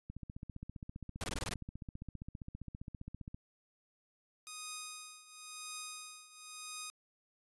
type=click train; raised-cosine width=5 ms; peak=-32 dBFS; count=50; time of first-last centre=0.1-3.345 s; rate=15.1 Hz
type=noise bursts; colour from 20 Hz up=pink; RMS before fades=-39 dBFS; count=7; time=1.21-1.538 s; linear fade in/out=0 ms; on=28 ms; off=22 ms
type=tone with tremolo; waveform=5% pulse; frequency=1244.5 Hz; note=D#6; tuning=in tune; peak=-29 dBFS; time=4.47-6.9 s; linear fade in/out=0 ms; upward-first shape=triangle; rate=0.96 Hz; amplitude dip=85%
effects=resampled to 24000 Hz